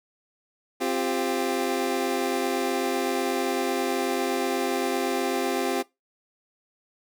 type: chord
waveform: 25% pulse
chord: C suspended fourth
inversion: none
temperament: equal with one note detuned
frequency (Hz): 261.6 / 349.2 / 397.2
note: C4 / F4 / G4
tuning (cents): 0 / 0 / +23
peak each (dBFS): -25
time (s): 0.8-5.83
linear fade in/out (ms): 20
effects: noise-tail reverb RT60 0.2 s tail -21 dB re dry